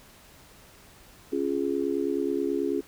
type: chord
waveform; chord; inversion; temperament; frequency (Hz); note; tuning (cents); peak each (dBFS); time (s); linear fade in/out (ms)
sine; Db major; none; just; 277.2 / 346.5 / 415.8; Db4 / F4 / Ab4; 0 / -14 / +2; -29; 1.32-2.81; 10
effects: pink hiss -53 dBFS RMS until 2.87 s